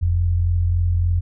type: tone pair together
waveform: sine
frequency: 43.82 / 87.31 Hz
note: F1 / F2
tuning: +7 / 0 cents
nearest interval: octave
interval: 1193 cents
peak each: -23 / -16 dBFS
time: 0.01-1.21 s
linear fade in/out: 20 ms
effects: none